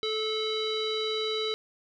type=tone with low-pass filter; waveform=square; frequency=435.2 Hz; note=A4; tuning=19 cents flat; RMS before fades=-30 dBFS; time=0.03-1.54 s; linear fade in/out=0 ms; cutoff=3800 Hz; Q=8.7; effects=none